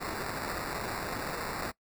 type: noise with sample-and-hold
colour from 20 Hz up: white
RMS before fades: -36 dBFS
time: 0-1.72 s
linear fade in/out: 20 ms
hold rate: 3150 Hz
effects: noise-tail reverb RT60 0.1 s tail -21 dB re dry